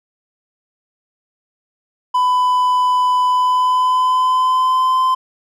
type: tone with pitch glide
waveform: triangle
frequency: 1000 to 1031.1 Hz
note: B5 to C6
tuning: +21 to -26 cents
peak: -10 dBFS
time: 2.14-5.15 s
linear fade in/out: 10 ms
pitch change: +53 cents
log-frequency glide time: 3.27-5.02 s
effects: none